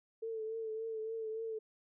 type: tone with vibrato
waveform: sine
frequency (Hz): 444.3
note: A4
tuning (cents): +17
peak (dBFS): -37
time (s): 0.22-1.59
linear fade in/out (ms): 10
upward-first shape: triangle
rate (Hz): 3.5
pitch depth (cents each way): 41
effects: none